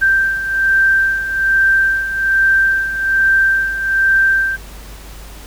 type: beating tone pair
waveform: sine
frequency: 1568 / 1569.2 Hz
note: G6 / G6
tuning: 0 / +1 cents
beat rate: 1.2 Hz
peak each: -18 / -12 dBFS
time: 0.01-4.57 s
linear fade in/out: 20 ms
effects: added 50 Hz sine -33 dBFS peak until 5.46 s + pink hiss -38 dBFS RMS until 5.46 s